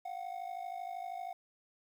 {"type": "ring-modulated tone", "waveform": "triangle", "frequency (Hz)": 731, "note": "F#5", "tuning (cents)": -21, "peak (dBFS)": -34, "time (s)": [0.05, 1.33], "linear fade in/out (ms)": 5, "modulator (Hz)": 26.4, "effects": ["11-bit"]}